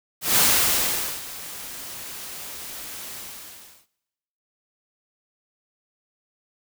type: noise with ADSR envelope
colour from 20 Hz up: white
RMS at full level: -17 dBFS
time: 0.21-3.87 s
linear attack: 160 ms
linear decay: 840 ms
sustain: -19 dB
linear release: 740 ms
effects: noise-tail reverb RT60 1.0 s tail -22 dB re dry